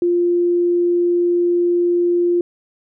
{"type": "tone", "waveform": "sine", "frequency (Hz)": 349.2, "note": "F4", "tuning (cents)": 0, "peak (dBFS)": -13, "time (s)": [0.02, 2.41], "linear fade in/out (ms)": 2, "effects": []}